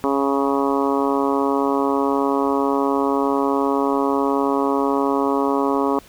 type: harmonic tone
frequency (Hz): 138.6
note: C#3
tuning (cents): 0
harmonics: 2 / 3 / 4 / 5 / 6 / 7 / 8 / 9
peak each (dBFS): -21 / -22 / -27 / -29 / -28 / -26 / -26 / -32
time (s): 0.04-5.99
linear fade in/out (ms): 0
effects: pink hiss -47 dBFS RMS until 6.08 s